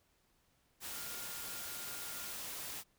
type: tone in noise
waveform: sine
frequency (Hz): 1411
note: F6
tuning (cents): +17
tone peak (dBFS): -54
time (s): 0.88-2.36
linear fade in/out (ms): 50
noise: white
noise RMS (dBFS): -44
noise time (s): 0.8-2.84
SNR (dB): -13
effects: pink hiss -74 dBFS RMS until 2.98 s